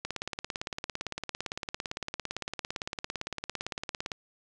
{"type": "click train", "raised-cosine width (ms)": 0.2, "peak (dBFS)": -16, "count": 73, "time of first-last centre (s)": [0.05, 4.118], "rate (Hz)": 17.7, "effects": ["resampled to 24000 Hz", "7-bit"]}